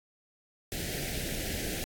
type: band-stop noise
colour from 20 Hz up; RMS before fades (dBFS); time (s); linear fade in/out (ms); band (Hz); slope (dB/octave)
pink; -35; 0.72-1.84; 0; 730 to 1600; 48
effects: AAC 64 kbps